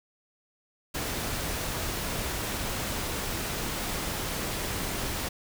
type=noise; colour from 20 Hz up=pink; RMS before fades=-32 dBFS; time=0.94-5.29 s; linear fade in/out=10 ms; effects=none